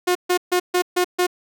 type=tone bursts; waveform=sawtooth; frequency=359.3 Hz; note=F4; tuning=49 cents sharp; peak=-12 dBFS; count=6; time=0.07-1.268 s; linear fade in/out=10 ms; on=83 ms; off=140 ms; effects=none